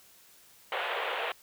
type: band-pass noise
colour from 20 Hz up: pink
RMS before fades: -33 dBFS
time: 0.72-1.32 s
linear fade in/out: 2 ms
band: 450 to 3400 Hz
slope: 48 dB/octave
effects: white hiss -58 dBFS RMS until 1.42 s